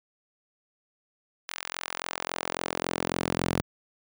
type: tone with high-pass filter sweep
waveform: sawtooth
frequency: 43.65 Hz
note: F1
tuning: in tune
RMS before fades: -32 dBFS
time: 1.48-3.62 s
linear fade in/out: 10 ms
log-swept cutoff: 1800 to 140 Hz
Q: 0.78
effects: none